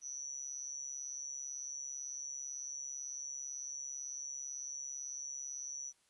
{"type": "tone with amplitude modulation", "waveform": "sine", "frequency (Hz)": 5920, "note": "F#8", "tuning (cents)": 0, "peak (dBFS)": -37, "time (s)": [0.01, 5.93], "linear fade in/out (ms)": 50, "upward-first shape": "sine", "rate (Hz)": 138, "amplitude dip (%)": 95, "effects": ["white hiss -73 dBFS RMS until 6.09 s", "resampled to 24000 Hz"]}